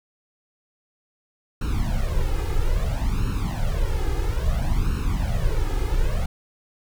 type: noise with flanger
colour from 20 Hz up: brown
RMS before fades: -22 dBFS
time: 1.61-6.26 s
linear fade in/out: 5 ms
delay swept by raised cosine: 0.73 to 2.43 ms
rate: 0.6 Hz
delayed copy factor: +0.95
effects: none